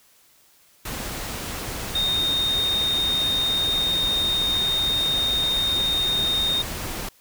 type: tone in noise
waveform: sine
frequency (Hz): 3685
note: A#7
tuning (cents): -21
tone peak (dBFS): -20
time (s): 1.95-6.62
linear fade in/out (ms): 5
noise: pink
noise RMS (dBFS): -31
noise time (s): 0.85-7.09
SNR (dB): +8
effects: white hiss -57 dBFS RMS until 7.2 s